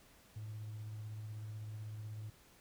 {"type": "tone with tremolo", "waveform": "triangle", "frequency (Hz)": 107.5, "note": "A2", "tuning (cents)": -40, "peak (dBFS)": -38, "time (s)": [0.36, 2.3], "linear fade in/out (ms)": 5, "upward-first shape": "triangle", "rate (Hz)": 16, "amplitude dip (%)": 35, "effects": ["tanh soft clip ceiling -39 dBFS", "pink hiss -64 dBFS RMS until 2.6 s"]}